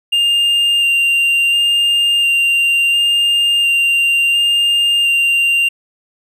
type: tone with vibrato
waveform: triangle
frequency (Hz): 2794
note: F7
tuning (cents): 0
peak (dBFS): -9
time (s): 0.12-5.69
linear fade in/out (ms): 10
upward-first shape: square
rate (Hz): 0.71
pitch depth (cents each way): 9
effects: none